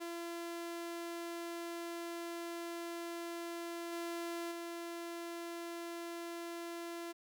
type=tone with level steps; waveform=sawtooth; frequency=340 Hz; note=F4; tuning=46 cents flat; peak=-37 / -35 / -38 dBFS; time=0-7.13 s; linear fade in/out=20 ms; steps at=3.92 / 4.51 s; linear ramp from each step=10 ms; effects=12-bit